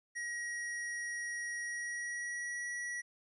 square tone with pitch glide, 1900 to 1931 Hz, A#6 to B6, +33 to -39 cents, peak -38 dBFS, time 0.15-3.02 s, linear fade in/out 20 ms, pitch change +28 cents, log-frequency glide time 1.64-2.7 s, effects resampled to 24000 Hz + 13-bit

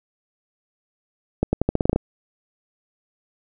accelerating click train, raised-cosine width 2 ms, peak -5 dBFS, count 10, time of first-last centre 1.43-1.96 s, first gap 100 ms, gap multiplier 0.86, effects none

